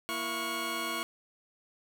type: tone cluster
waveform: 20% pulse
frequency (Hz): 234.3 / 333.6 / 1107 / 1434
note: A#3 / E4 / C#6 / F6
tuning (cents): +9 / +21 / -3 / +45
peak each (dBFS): -38 / -34 / -30 / -34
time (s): 0.09-1.03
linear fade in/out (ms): 0
effects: none